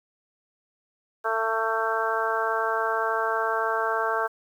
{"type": "harmonic tone", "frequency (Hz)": 223.5, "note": "A3", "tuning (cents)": 27, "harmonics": [2, 3, 4, 5, 6, 7], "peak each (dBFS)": [-30, -30, -30, -30, -30, -30], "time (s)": [1.24, 4.28], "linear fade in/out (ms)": 20, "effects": ["9-bit"]}